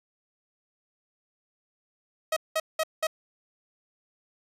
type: tone bursts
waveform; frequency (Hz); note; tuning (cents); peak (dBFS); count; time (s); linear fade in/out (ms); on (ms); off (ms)
sawtooth; 635; D#5; +35; -20; 4; 2.32-3.07; 5; 45; 190
effects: resampled to 32000 Hz